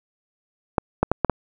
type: clicks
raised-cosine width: 1 ms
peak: -3 dBFS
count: 5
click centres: 0.782 / 1.03 / 1.116 / 1.247 / 1.297 s
effects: none